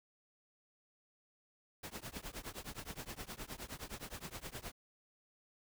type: noise with tremolo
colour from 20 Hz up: pink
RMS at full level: -43 dBFS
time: 1.83-4.72 s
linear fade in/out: 5 ms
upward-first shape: triangle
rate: 9.6 Hz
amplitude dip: 100%
effects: none